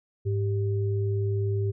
sine tone pair together, 103.69 / 391.5 Hz, G#2 / G4, -2 / -2 cents, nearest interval octave + major seventh, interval 2300 cents, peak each -24 / -31 dBFS, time 0.25-1.72 s, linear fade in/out 20 ms, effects none

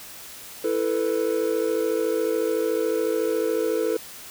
triangle chord, E suspended fourth, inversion none, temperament equal, 329.6 / 440 / 493.9 Hz, E4 / A4 / B4, 0 / 0 / 0 cents, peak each -26 / -22 / -24 dBFS, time 0.64-3.97 s, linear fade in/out 5 ms, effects white hiss -41 dBFS RMS until 4.3 s

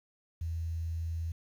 sine tone with quantisation, 82.41 Hz, E2, in tune, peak -32 dBFS, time 0.41-1.32 s, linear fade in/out 5 ms, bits 10, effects none

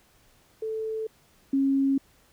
sine tone pair in turn, 440 / 272.7 Hz, A4 / C#4, 0 / -28 cents, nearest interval minor sixth, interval 828 cents, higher first, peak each -28 / -20 dBFS, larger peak second, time 0.62-1.07 / 1.53-1.98 s, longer neither, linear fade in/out 5 ms, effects pink hiss -61 dBFS RMS until 2.32 s

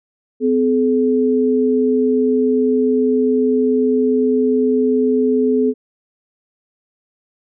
sine tone pair together, 254.9 / 427.6 Hz, C4 / A4, -45 / -49 cents, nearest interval major sixth, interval 896 cents, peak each -15 dBFS, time 0.4-5.74 s, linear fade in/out 50 ms, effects none

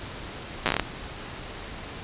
slowing click train, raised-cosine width 0.3 ms, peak -6 dBFS, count 9, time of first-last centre 0.66-0.797 s, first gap 8 ms, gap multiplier 1.21, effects pink hiss -38 dBFS RMS until 2.03 s + resampled to 8000 Hz

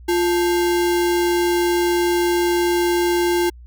sine tone with sample-and-hold, 349.2 Hz, F4, in tune, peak -15 dBFS, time 0.08-3.5 s, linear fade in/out 10 ms, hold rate 1225 Hz, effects added 60 Hz sine -38 dBFS peak until 3.66 s

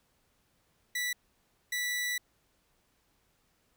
sawtooth tone bursts at uneven times, 1965 Hz, B6, 9 cents flat, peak -27 dBFS, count 2, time 0.95-1.13 / 1.72-2.18 s, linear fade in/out 5 ms, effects pink hiss -72 dBFS RMS until 3.76 s

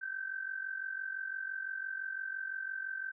sine tone with amplitude modulation, 1552 Hz, G6, 18 cents flat, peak -33 dBFS, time 0.01-3.12 s, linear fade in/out 20 ms, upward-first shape sine, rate 45.9 Hz, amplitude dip 75%, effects none

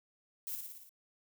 violet noise with echo, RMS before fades -40 dBFS, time 0.47-0.55 s, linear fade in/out 0 ms, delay 57 ms, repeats 6, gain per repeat -3 dB, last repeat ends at 0.892 s, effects none

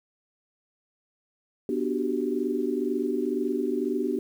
sine chord, G major seventh, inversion first, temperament equal with one note detuned, 246.9 / 295.7 / 370 / 392 Hz, B3 / D4 / F#4 / G4, 0 / +12 / 0 / 0 cents, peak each -30 dBFS, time 1.69-4.19 s, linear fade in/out 2 ms, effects 9-bit

